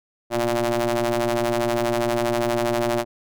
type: ring-modulated tone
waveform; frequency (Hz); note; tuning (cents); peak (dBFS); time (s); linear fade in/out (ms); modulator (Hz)
sawtooth; 119.8; A#2; +48; -13; 0.3-3.05; 50; 473
effects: none